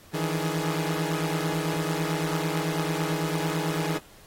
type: tone cluster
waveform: sawtooth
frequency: 157.7 / 166.7 / 295.4 / 419.1 Hz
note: D#3 / E3 / D4 / G#4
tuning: +24 / +20 / +10 / +16 cents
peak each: -25 / -27 / -31 / -29 dBFS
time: 0.13-3.99 s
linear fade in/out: 20 ms
effects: pink hiss -53 dBFS RMS until 4.26 s + AAC 48 kbps